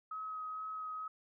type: tone with vibrato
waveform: sine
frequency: 1271 Hz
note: D#6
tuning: 36 cents sharp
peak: -39 dBFS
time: 0.11-1.08 s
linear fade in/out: 5 ms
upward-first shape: sine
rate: 2.2 Hz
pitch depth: 12 cents each way
effects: none